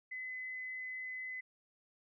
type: tone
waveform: sine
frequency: 2024 Hz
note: B6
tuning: 42 cents sharp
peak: -40 dBFS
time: 0.11-1.41 s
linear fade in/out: 10 ms
effects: none